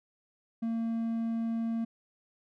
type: tone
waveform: triangle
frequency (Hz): 228.2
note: A#3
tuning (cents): -37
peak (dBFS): -27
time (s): 0.62-1.85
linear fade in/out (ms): 10
effects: none